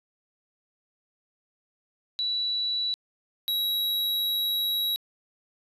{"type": "tone pair in turn", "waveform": ["sine", "square"], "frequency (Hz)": [3939, 3869], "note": ["B7", "B7"], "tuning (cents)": [-5, -36], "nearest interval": "unison", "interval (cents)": 31, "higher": "first", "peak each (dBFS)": -25, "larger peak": "neither", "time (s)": [[2.19, 2.94], [3.48, 4.96]], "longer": "second", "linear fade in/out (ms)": 0, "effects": ["resampled to 32000 Hz", "11-bit"]}